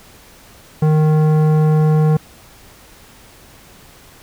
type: tone with tanh clipping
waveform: sine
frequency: 154.5 Hz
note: D#3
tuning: 12 cents flat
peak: -12 dBFS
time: 0.82-2.17 s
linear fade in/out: 5 ms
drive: 14 dB
effects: pink hiss -44 dBFS RMS until 4.22 s